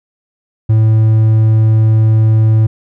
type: tone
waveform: triangle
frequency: 110 Hz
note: A2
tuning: in tune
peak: -4 dBFS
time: 0.69-2.67 s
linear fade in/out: 10 ms
effects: none